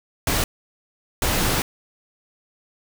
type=noise bursts at uneven times; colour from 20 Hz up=pink; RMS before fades=-21 dBFS; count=2; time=0.27-0.44 / 1.22-1.62 s; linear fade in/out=2 ms; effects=none